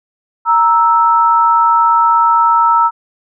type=tone pair together; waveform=sine; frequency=932.3 / 1315.7 Hz; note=A#5 / E6; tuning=0 / -4 cents; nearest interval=tritone; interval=596 cents; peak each=-10 dBFS; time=0.45-2.91 s; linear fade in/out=50 ms; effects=none